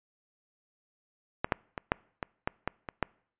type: clicks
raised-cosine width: 0.5 ms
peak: -12 / -9 / -19 / -8 / -17 / -13 / -14 / -21 / -11 dBFS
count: 9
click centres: 1.445 / 1.522 / 1.778 / 1.919 / 2.228 / 2.475 / 2.676 / 2.888 / 3.027 s
effects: noise-tail reverb RT60 0.6 s tail -26 dB re dry + resampled to 8000 Hz